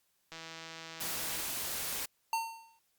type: click train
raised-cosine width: 0.2 ms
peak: -28 dBFS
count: 178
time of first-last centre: 0.32-1.406 s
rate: 163 Hz
type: noise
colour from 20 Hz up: white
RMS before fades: -37 dBFS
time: 1-2.06 s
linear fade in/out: 10 ms
type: tone with exponential decay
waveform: square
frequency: 908 Hz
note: A#5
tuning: 46 cents flat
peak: -28 dBFS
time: 2.33-2.79 s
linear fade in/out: 2 ms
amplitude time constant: 98 ms
effects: white hiss -75 dBFS RMS until 2.98 s + Opus 48 kbps